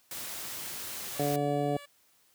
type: noise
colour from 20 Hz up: white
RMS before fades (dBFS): -39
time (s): 0.11-1.36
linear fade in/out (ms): 2
type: tone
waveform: 10% pulse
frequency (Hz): 574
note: D5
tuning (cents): -40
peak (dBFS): -38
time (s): 1.15-1.86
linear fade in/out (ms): 10
type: harmonic tone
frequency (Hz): 144.4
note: D3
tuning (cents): -29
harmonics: 1 / 2 / 3 / 4 / 5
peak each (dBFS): -33 / -33 / -33 / -33 / -33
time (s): 1.19-1.77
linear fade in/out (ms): 5
effects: white hiss -66 dBFS RMS until 2.34 s + high-pass 60 Hz 12 dB/octave